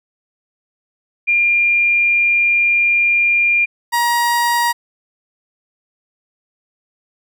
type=tone pair in turn; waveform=sine / 30% pulse; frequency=2400 / 949.7 Hz; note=D7 / A#5; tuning=+37 / +32 cents; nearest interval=octave + major third; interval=1605 cents; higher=first; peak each=-11 dBFS; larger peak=neither; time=1.27-3.66 / 3.92-4.73 s; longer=first; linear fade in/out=20 ms; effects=none